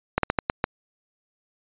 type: slowing click train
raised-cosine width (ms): 0.5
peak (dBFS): -5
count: 6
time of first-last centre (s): 0.18-0.641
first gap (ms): 53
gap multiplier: 1.28
effects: resampled to 8000 Hz